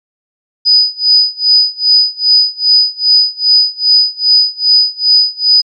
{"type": "tone with tremolo", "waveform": "sine", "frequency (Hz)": 4978, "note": "D#8", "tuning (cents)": 0, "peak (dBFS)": -3, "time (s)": [0.65, 5.62], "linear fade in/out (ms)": 20, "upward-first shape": "sine", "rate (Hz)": 2.5, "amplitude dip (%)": 95, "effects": ["MP3 96 kbps"]}